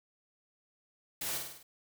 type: noise with echo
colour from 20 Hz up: white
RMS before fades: -37 dBFS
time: 1.21-1.38 s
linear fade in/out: 5 ms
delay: 50 ms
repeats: 5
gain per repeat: -4 dB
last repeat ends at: 1.63 s
effects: none